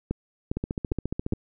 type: two click trains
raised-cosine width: 3 ms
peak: -15 / -13 dBFS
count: 12 / 4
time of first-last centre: 0.57-1.334 / 0.11-1.325 s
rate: 14.4 / 2.47 Hz
effects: none